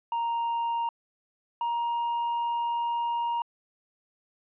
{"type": "tone pair in turn", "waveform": "triangle", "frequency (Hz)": [932.3, 941], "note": ["A#5", "A#5"], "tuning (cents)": [0, 16], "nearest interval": "unison", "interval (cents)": 16, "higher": "second", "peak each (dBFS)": -24, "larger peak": "neither", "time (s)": [[0.12, 0.89], [1.61, 3.42]], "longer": "second", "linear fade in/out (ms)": 2, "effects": ["resampled to 8000 Hz"]}